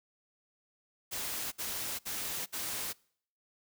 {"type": "noise bursts", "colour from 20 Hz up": "white", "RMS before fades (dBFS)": -37, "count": 4, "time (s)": [1.11, 2.933], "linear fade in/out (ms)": 20, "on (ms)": 410, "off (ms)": 61, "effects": ["noise-tail reverb RT60 0.6 s tail -25 dB re dry"]}